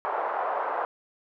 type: band-pass noise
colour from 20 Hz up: white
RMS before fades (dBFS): -29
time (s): 0.05-0.85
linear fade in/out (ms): 0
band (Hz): 540 to 1100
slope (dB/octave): 24
effects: none